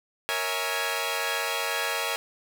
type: chord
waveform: 10% pulse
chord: A# half-diminished seventh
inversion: none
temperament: equal with one note detuned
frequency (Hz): 466.2 / 554.4 / 651.7 / 830.6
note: A#4 / C#5 / E5 / G#5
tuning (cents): 0 / 0 / -20 / 0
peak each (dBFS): -24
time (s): 0.29-2.16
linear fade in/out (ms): 0
effects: none